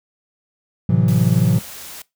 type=chord; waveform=triangle; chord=F# half-diminished seventh; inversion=first; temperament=equal with one note detuned; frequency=110 / 130.81 / 164.81 / 183.19 Hz; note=A2 / C3 / E3 / F#3; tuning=0 / 0 / 0 / -17 cents; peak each=-16 dBFS; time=0.89-1.59 s; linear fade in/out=5 ms
type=noise; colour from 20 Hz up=white; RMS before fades=-35 dBFS; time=1.08-2.02 s; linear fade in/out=2 ms
effects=noise-tail reverb RT60 0.2 s tail -21 dB re dry